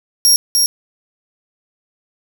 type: tone with echo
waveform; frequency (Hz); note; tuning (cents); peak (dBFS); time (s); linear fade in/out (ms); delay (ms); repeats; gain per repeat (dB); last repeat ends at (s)
25% pulse; 5588; F8; 0; -3; 0.25-0.36; 0; 300; 1; -3; 0.66
effects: none